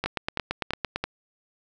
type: two click trains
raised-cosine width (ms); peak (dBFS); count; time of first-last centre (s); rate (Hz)
0.3; -11 / -10; 4 / 9; 0.04-1.04 / 0.06-0.96; 3 / 8.89
effects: none